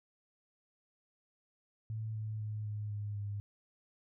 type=tone with pitch steps; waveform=sine; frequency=110 / 108.36 / 106.75 / 105.15 / 103.59 / 102.04 Hz; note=A2 / A2 / G#2 / G#2 / G#2 / G#2; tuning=0 / -26 / +48 / +22 / -4 / -30 cents; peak=-36 dBFS; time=1.9-3.4 s; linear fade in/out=0 ms; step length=250 ms; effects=none